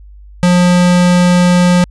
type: tone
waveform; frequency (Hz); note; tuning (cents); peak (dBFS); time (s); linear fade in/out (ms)
square; 178; F3; +33; -7; 0.43-1.84; 0
effects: added 50 Hz sine -33 dBFS peak until 1.9 s + resampled to 22050 Hz